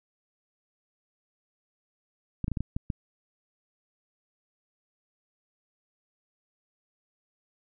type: clicks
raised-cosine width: 5 ms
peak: -17 dBFS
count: 7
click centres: 2.443 / 2.481 / 2.517 / 2.572 / 2.606 / 2.765 / 2.902 s
effects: none